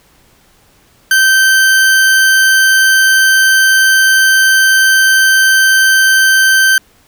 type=tone; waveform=40% pulse; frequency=1553 Hz; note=G6; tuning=17 cents flat; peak=-5 dBFS; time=1.11-6.78 s; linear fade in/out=2 ms; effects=pink hiss -49 dBFS RMS until 7.07 s